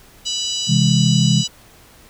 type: harmonic tone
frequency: 984 Hz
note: B5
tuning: 7 cents flat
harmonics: 3 / 4 / 5 / 6 / 7 / 8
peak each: -24 / -26 / -28 / -30 / -31 / -32 dBFS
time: 0.25-1.48 s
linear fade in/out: 20 ms
type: chord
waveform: sine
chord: C augmented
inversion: none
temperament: just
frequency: 130.81 / 163.52 / 204.4 Hz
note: C3 / E3 / G#3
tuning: 0 / -14 / -27 cents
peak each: -16 / -16 / -18 dBFS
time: 0.67-1.44 s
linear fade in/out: 50 ms
effects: pink hiss -47 dBFS RMS until 2.09 s